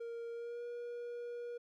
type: tone with pitch glide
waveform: triangle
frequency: 466.2 to 478.5 Hz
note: A#4 to A#4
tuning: 0 to +45 cents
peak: -39 dBFS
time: 0-1.58 s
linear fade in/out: 10 ms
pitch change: +45 cents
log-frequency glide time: 0.32-0.64 s
effects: none